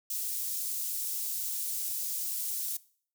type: high-pass noise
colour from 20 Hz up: white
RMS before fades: -34 dBFS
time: 0.1-2.77 s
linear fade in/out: 5 ms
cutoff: 6900 Hz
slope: 12 dB/octave
effects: noise-tail reverb RT60 0.5 s tail -20 dB re dry